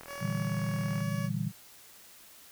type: click train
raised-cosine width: 0.5 ms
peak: -30 dBFS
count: 42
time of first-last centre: 0.01-1.005 s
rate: 41.2 Hz
type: tone with vibrato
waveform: 15% pulse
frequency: 563 Hz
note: C#5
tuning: 27 cents sharp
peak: -33 dBFS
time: 0.06-1.3 s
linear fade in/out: 50 ms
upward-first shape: sine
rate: 1.2 Hz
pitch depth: 8 cents each way
type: chord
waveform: sine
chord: E half-diminished seventh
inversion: second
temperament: equal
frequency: 116.54 / 146.83 / 164.81 / 196 Hz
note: Bb2 / D3 / E3 / G3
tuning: 0 / 0 / 0 / 0 cents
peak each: -35 dBFS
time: 0.19-1.52 s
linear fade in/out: 50 ms
effects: white hiss -54 dBFS RMS until 2.51 s